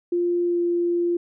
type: tone with pitch glide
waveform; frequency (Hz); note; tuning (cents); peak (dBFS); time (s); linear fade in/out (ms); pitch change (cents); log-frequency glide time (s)
sine; 349.2 to 346.4; F4 to F4; 0 to -14; -19; 0.12-1.17; 5; -14; 0.45-0.59
effects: none